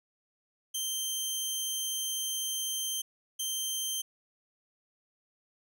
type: tone bursts at uneven times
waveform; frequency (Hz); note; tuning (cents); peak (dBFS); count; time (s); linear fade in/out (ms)
15% pulse; 3136; G7; 0; -24; 2; 0.74-3.02 / 3.39-4.02; 10
effects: none